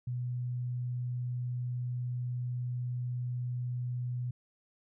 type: tone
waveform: sine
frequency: 123.47 Hz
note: B2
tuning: in tune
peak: -32 dBFS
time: 0.07-4.31 s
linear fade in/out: 5 ms
effects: none